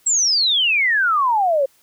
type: exponential sweep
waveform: sine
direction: down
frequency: 7830 to 525 Hz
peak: -14 dBFS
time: 0.06-1.66 s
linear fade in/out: 10 ms
effects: white hiss -57 dBFS RMS until 1.82 s